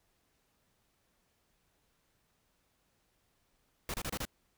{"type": "noise bursts", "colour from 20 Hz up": "pink", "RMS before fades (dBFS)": -37, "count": 5, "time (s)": [3.89, 4.252], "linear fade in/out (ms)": 2, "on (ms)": 50, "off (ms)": 28, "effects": ["pink hiss -75 dBFS RMS until 4.57 s"]}